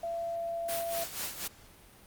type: tone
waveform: sine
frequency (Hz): 675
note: E5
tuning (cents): +41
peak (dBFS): -32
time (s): 0.03-1.04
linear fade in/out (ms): 5
type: noise with tremolo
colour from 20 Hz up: white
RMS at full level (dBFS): -35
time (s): 0.68-1.48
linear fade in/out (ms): 10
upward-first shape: sine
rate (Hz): 4.1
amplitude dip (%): 70
effects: pink hiss -56 dBFS RMS until 2.06 s + Opus 48 kbps